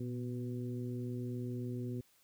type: harmonic tone with a mistuned harmonic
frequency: 123.47 Hz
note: B2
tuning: in tune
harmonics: 1 / 2 / 3 / 4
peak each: -39 / -41 / -45 / -54 dBFS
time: 0-2.01 s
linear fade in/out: 5 ms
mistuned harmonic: 1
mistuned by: -50 cents
effects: white hiss -69 dBFS RMS until 2.23 s